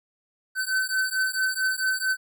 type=beating tone pair; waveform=square; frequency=1525 / 1529.5 Hz; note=G6 / G6; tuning=-48 / -43 cents; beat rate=4.5 Hz; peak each=-27 dBFS; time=0.55-2.17 s; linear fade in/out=50 ms; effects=none